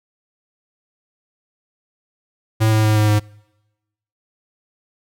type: tone with pitch steps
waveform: square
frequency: 110 / 108.8 / 107.61 / 106.44 / 105.28 Hz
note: A2 / A2 / A2 / G#2 / G#2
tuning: 0 / -19 / -38 / +43 / +24 cents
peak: -13 dBFS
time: 2.6-3.2 s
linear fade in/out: 20 ms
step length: 120 ms
effects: noise-tail reverb RT60 1.0 s tail -26 dB re dry